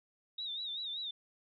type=tone with vibrato; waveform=sine; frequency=3729 Hz; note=A#7; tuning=in tune; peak=-37 dBFS; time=0.38-1.11 s; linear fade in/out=5 ms; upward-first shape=sine; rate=5.2 Hz; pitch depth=94 cents each way; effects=none